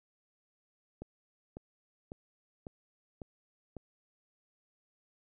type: click train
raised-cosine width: 2 ms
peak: -29 dBFS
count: 6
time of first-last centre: 1.02-3.767 s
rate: 1.82 Hz
effects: none